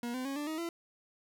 40% pulse tone with pitch steps, 238.7 / 255.8 / 274.2 / 293.9 / 315 / 337.6 Hz, A#3 / C4 / C#4 / D4 / D#4 / E4, +41 / -39 / -19 / +1 / +21 / +41 cents, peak -34 dBFS, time 0.03-0.69 s, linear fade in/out 2 ms, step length 110 ms, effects none

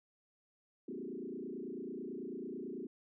sine tone with frequency modulation, 311.7 Hz, D#4, 3 cents sharp, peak -40 dBFS, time 0.88-2.87 s, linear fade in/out 5 ms, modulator 29.1 Hz, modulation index 3.3, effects none

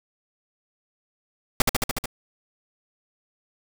pink noise with echo, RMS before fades -17 dBFS, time 1.6-1.62 s, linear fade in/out 2 ms, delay 73 ms, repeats 6, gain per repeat -2 dB, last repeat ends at 2.058 s, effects none

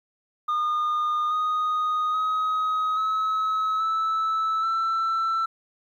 sine tone with pitch steps, 1220 / 1242 / 1264.5 / 1287.3 / 1310.6 / 1334.3 Hz, D#6 / D#6 / D#6 / E6 / E6 / E6, -34 / -3 / +28 / -41 / -10 / +21 cents, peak -19 dBFS, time 0.48-5.46 s, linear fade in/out 10 ms, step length 830 ms, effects tanh soft clip ceiling -21 dBFS + 10-bit

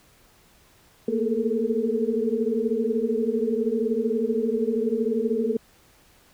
sine tone cluster, 225.7 / 238.4 / 423.7 / 439.5 / 460.3 Hz, A3 / A#3 / G#4 / A4 / A#4, +44 / +39 / +35 / -2 / -22 cents, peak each -28 dBFS, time 1.08-5.57 s, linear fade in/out 5 ms, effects pink hiss -57 dBFS RMS until 6.33 s

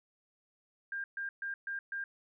sine tone bursts, 1600 Hz, G6, 35 cents sharp, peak -35 dBFS, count 5, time 0.92-2.04 s, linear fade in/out 2 ms, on 120 ms, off 130 ms, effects none

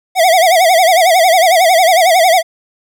square tone with vibrato, 698.5 Hz, F5, in tune, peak -7 dBFS, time 0.15-2.43 s, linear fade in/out 50 ms, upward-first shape sine, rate 11 Hz, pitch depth 150 cents each way, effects none

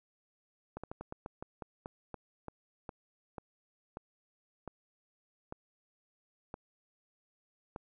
slowing click train, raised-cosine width 1 ms, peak -27 dBFS, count 18, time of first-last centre 0.77-7.761 s, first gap 66 ms, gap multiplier 1.2, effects none

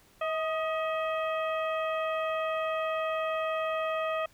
harmonic tone with a mistuned harmonic, 639 Hz, D#5, 46 cents sharp, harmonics 1 / 2 / 3 / 4 / 5, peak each -30 / -33 / -41 / -40 / -46 dBFS, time 0.21-4.26 s, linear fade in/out 5 ms, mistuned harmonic 2, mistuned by -43 cents, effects pink hiss -61 dBFS RMS until 4.33 s

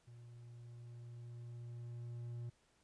triangle tone with level ramp, 119.1 Hz, A#2, 38 cents sharp, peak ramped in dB -52 to -40 dBFS, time 0.07-2.5 s, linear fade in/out 10 ms, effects pink hiss -74 dBFS RMS until 2.83 s + resampled to 22050 Hz

